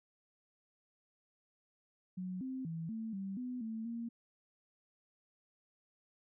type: tone with pitch steps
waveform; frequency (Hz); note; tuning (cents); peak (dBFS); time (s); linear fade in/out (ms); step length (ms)
sine; 183.8 / 261 / 163.7 / 222.9 / 194.2 / 249.8 / 222.7 / 232.7; F#3 / C4 / E3 / A3 / G3 / B3 / A3 / A#3; -11 / -4 / -12 / +23 / -16 / +20 / +21 / -3; -38; 2.17-4.09; 10; 240
effects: none